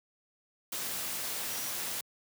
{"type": "tone in noise", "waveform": "sine", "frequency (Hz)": 5800, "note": "F#8", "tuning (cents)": -35, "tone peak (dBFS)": -44, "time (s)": [1.5, 1.7], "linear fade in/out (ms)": 5, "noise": "white", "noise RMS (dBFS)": -36, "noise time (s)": [0.72, 2.01], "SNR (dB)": -11, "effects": ["high-pass 100 Hz 12 dB/octave"]}